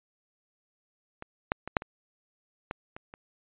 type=clicks; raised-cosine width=0.5 ms; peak=-24 / -9 / -21 / -6 / -23 / -18 / -26 / -29 dBFS; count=8; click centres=1.224 / 1.519 / 1.676 / 1.768 / 1.821 / 2.711 / 2.965 / 3.139 s; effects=resampled to 8000 Hz